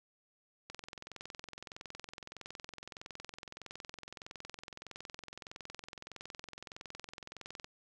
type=click train; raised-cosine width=0.2 ms; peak=-28 dBFS; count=151; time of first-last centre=0.7-7.644 s; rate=21.6 Hz; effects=none